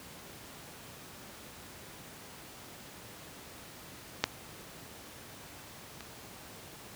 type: clicks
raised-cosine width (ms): 0.2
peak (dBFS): -7 / -26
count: 2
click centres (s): 4.24 / 6.007
effects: pink hiss -49 dBFS RMS until 6.95 s + high-pass 80 Hz 12 dB/octave